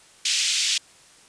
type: band-pass noise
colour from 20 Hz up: pink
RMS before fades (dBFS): -23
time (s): 0.25-0.78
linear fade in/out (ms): 5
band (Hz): 2700 to 7600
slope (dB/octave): 24
effects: white hiss -52 dBFS RMS until 1.28 s + resampled to 22050 Hz